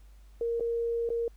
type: tone with dropouts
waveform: sine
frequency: 466.2 Hz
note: A#4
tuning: in tune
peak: -27 dBFS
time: 0.41-1.28 s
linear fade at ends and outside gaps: 2 ms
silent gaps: 0.598-0.606 / 1.091-1.102 s
effects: added 50 Hz sine -50 dBFS peak until 1.36 s + pink hiss -67 dBFS RMS until 1.36 s